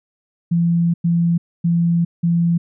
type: tone bursts at uneven times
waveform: sine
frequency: 169.9 Hz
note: F3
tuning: 47 cents flat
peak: -13 dBFS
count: 4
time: 0.51-0.94 / 1.04-1.38 / 1.64-2.05 / 2.23-2.58 s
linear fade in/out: 10 ms
effects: none